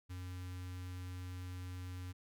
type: tone with notch filter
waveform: square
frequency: 90.9 Hz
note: F#2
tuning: 30 cents flat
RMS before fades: -45 dBFS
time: 0.09-2.13 s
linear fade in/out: 20 ms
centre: 590 Hz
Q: 0.76
effects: none